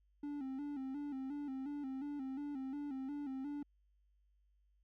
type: tone with vibrato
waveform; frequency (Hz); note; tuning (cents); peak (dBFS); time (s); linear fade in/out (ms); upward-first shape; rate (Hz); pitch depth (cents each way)
triangle; 277.2; C#4; 0; -38; 0.23-3.63; 5; square; 2.8; 79
effects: added 50 Hz sine -70 dBFS peak until 4.83 s